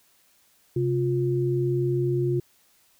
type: tone pair together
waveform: sine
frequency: 132.34 / 353.3 Hz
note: C3 / F4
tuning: +20 / +20 cents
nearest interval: octave + perfect fourth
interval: 1700 cents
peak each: -24 dBFS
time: 0.76-2.4 s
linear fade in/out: 5 ms
effects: white hiss -62 dBFS RMS until 2.99 s